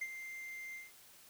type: tone with ADSR envelope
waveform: triangle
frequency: 2093 Hz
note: C7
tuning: in tune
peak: -33 dBFS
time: 0.01-0.92 s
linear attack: 8 ms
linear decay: 49 ms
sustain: -9 dB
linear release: 170 ms
effects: white hiss -60 dBFS RMS until 1.29 s